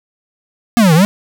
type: exponential two-way sweep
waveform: square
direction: down then up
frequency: 246.8 to 150.3 to 214.4 Hz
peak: -7 dBFS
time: 0.77-1.05 s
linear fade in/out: 0 ms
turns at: 0.94 s
effects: none